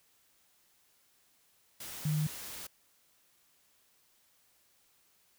sine tone in noise, 152.7 Hz, D#3, 32 cents flat, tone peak -28 dBFS, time 2.05-2.27 s, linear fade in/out 5 ms, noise white, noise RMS -44 dBFS, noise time 1.8-2.67 s, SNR +13 dB, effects white hiss -69 dBFS RMS until 5.38 s

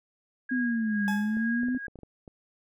sine tone with tremolo, 1639 Hz, G#6, 23 cents flat, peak -30 dBFS, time 0.49-1.87 s, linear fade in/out 5 ms, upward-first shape sine, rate 2.2 Hz, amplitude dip 65%
sine exponential two-way sweep, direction down then up, 257.8 to 198.5 to 257.8 Hz, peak -25 dBFS, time 0.51-1.78 s, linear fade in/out 10 ms, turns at 1.08 s
40% pulse tone with exponential decay, 851 Hz, G#5, 42 cents sharp, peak -30 dBFS, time 1.08-1.53 s, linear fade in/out 0 ms, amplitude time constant 97 ms
clicks, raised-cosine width 2 ms, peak -32 dBFS, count 9, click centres 1.37 / 1.633 / 1.685 / 1.748 / 1.882 / 1.957 / 1.989 / 2.033 / 2.278 s
effects none

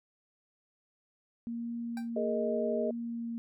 sine tone with vibrato, 233.1 Hz, A#3, in tune, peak -34 dBFS, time 1.47-3.38 s, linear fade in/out 0 ms, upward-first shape triangle, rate 0.88 Hz, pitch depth 14 cents each way
25% pulse tone with exponential decay, 784 Hz, G5, in tune, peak -36 dBFS, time 1.97-2.1 s, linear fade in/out 2 ms, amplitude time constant 27 ms
sine chord, Ab suspended second, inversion none, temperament just, 415.3 / 467.2 / 623 Hz, Ab4 / Bb4 / Eb5, 0 / +4 / +2 cents, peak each -34 / -36 / -32 dBFS, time 2.16-2.91 s, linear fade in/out 5 ms
effects none

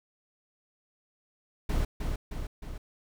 brown noise with echo, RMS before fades -27 dBFS, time 1.69-1.85 s, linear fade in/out 5 ms, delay 310 ms, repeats 3, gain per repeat -4 dB, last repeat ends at 2.78 s, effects none

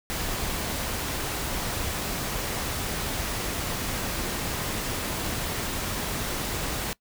pink noise, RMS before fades -30 dBFS, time 0.1-6.93 s, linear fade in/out 0 ms, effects noise-tail reverb RT60 0.1 s tail -22 dB re dry

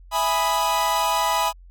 45% pulse chord, E major seventh, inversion none, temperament equal, 659.3 / 830.6 / 987.8 / 1244.5 Hz, E5 / G#5 / B5 / D#6, 0 / 0 / 0 / 0 cents, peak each -28 / -25 / -22 / -28 dBFS, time 0.11-1.53 s, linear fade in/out 50 ms, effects added 44 Hz sine -43 dBFS peak until 1.7 s

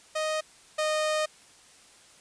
sawtooth tone pair in turn, 622.3 / 616.6 Hz, D#5 / D#5, 0 / -16 cents, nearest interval unison, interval 16 cents, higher first, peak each -23 / -21 dBFS, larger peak second, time 0.15-0.41 / 0.78-1.26 s, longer second, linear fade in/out 10 ms, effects white hiss -55 dBFS RMS until 2.2 s + resampled to 22050 Hz

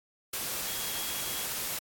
sine tone in noise, 3303 Hz, G#7, 10 cents flat, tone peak -42 dBFS, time 0.67-1.45 s, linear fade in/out 5 ms, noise white, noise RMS -34 dBFS, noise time 0.33-1.79 s, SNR -11 dB, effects AAC 64 kbps

